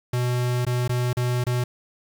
square tone with dropouts, 123.47 Hz, B2, in tune, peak -22 dBFS, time 0.13-1.64 s, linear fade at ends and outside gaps 5 ms, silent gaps 0.651-0.666 / 0.879-0.893 / 1.131-1.169 / 1.44-1.466 s, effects 8-bit

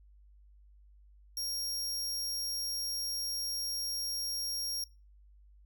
sawtooth tone, 5580 Hz, F8, 2 cents flat, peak -31 dBFS, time 1.37-4.84 s, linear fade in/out 2 ms, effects noise-tail reverb RT60 0.3 s tail -24 dB re dry + added 50 Hz sine -56 dBFS peak until 5.65 s

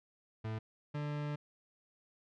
40% pulse tone pair in turn, 110 / 147.56 Hz, A2 / D3, 0 / +9 cents, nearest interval perfect fourth, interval 509 cents, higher second, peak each -36 / -35 dBFS, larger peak second, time 0.44-0.59 / 0.94-1.36 s, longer second, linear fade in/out 10 ms, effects low-pass 3000 Hz 12 dB/octave

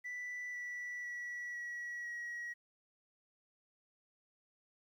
sine tone with pitch steps, 1975.5 / 1958.5 / 1941.6 / 1924.8 / 1908.2 Hz, B6 / B6 / B6 / B6 / A#6, 0 / -15 / -30 / -45 / +40 cents, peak -38 dBFS, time 0.04-2.54 s, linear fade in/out 20 ms, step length 500 ms, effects tanh soft clip ceiling -39 dBFS + 12-bit

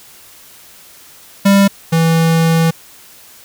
square tone pair in turn, 198.1 / 164.05 Hz, G3 / E3, +18 / -8 cents, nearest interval minor third, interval 326 cents, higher first, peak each -7 / -10 dBFS, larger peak first, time 1.45-1.68 / 1.92-2.71 s, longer second, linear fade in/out 10 ms, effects white hiss -41 dBFS RMS until 3.44 s

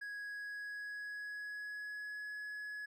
triangle tone with pitch glide, 1661.2 to 1689.3 Hz, G#6 to G#6, 0 to +29 cents, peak -40 dBFS, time 0.01-2.86 s, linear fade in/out 10 ms, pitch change +29 cents, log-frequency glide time 0.19-2.32 s, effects none

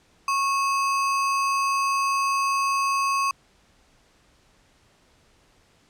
sine tone with sample-and-hold, 1100 Hz, C#6, 14 cents flat, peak -20 dBFS, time 0.28-3.31 s, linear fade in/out 2 ms, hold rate 3675 Hz, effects pink hiss -60 dBFS RMS until 5.89 s + low-pass 8000 Hz 12 dB/octave

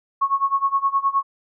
sine tone with tremolo, 1100 Hz, C#6, 14 cents flat, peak -14 dBFS, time 0.21-1.23 s, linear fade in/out 10 ms, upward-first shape sine, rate 9.6 Hz, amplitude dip 90%, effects none

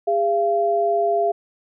sine tone pair together, 406.9 / 683.8 Hz, G#4 / F5, -35 / -37 cents, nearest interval major sixth, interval 898 cents, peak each -21 / -18 dBFS, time 0.07-1.32 s, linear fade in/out 10 ms, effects none

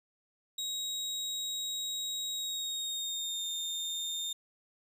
30% pulse tone with pitch glide, 3800 to 3641 Hz, A#7 to A#7, +33 to -41 cents, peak -31 dBFS, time 0.58-4.33 s, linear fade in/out 5 ms, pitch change -74 cents, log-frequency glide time 2.33-3.46 s, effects none

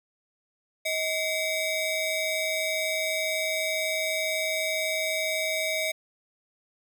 30% pulse ring-modulated tone, 1456 Hz, F#6, 28 cents flat, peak -20 dBFS, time 0.85-5.92 s, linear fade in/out 10 ms, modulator 822 Hz, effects none

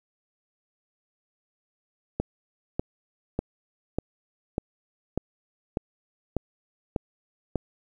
click train, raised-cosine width 2 ms, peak -12 dBFS, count 10, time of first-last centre 2.2-7.557 s, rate 1.68 Hz, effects 9-bit

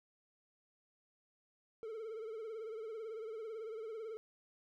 triangle tone with vibrato, 442.9 Hz, A4, 11 cents sharp, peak -40 dBFS, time 1.83-4.17 s, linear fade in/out 0 ms, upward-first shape triangle, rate 18 Hz, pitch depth 88 cents each way, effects none

